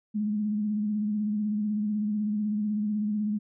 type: tone with vibrato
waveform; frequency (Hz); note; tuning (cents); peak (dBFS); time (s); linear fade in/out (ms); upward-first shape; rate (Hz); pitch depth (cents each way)
sine; 210.3; G#3; +22; -25; 0.14-3.39; 20; sine; 16; 41
effects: none